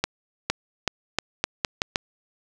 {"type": "accelerating click train", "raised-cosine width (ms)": 0.2, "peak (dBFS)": -4, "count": 8, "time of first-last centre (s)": [0.04, 1.958], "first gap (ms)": 460, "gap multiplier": 0.82, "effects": []}